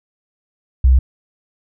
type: tone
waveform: sine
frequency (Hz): 64.3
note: C2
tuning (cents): -30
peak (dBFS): -7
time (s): 0.84-0.99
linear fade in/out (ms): 5
effects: none

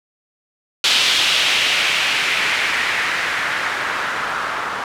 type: noise with low-pass filter sweep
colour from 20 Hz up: blue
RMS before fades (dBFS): -19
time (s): 0.84-4.84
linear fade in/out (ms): 2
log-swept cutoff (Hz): 3500 to 1200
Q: 2
effects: none

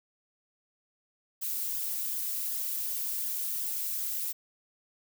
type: noise with flanger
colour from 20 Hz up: violet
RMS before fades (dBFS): -33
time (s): 1.41-4.33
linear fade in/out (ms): 20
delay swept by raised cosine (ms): 0.59 to 3.59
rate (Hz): 2.7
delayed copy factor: +0.55
effects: none

